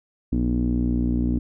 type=tone with low-pass filter; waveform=sawtooth; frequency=60.3 Hz; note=B1; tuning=41 cents flat; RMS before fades=-22 dBFS; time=0.32-1.39 s; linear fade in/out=5 ms; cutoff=270 Hz; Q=7.2; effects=none